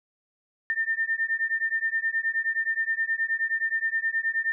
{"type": "beating tone pair", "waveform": "sine", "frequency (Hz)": [1800, 1809.5], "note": ["A6", "A6"], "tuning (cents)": [39, 48], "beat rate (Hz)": 9.5, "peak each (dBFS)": -27, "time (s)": [0.7, 4.52], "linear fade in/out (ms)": 0, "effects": []}